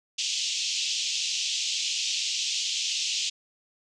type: band-pass noise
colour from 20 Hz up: pink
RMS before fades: -29 dBFS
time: 0.18-3.3 s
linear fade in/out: 10 ms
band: 2700 to 7100 Hz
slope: 48 dB/octave
effects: none